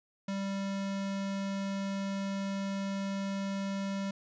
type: tone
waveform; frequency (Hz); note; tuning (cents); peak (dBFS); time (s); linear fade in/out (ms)
square; 196.2; G3; +2; -33; 0.28-4.11; 5
effects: resampled to 16000 Hz